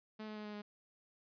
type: tone with pitch steps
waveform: sawtooth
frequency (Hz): 215.8 / 213.7 / 211.6 / 209.5 / 207.5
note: A3 / G#3 / G#3 / G#3 / G#3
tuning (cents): -33 / +50 / +33 / +15 / -1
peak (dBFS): -40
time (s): 0.19-0.62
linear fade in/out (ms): 10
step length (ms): 86
effects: resampled to 11025 Hz